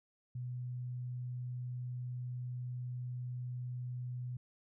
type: tone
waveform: sine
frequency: 124.2 Hz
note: B2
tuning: 10 cents sharp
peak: -38 dBFS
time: 0.35-4.37 s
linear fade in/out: 5 ms
effects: none